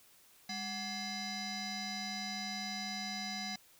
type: tone with frequency modulation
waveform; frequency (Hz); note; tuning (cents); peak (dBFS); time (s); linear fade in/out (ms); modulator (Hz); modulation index
sine; 2100; C7; +6; -37; 0.49-3.56; 5; 948; 3.6
effects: white hiss -63 dBFS RMS until 3.79 s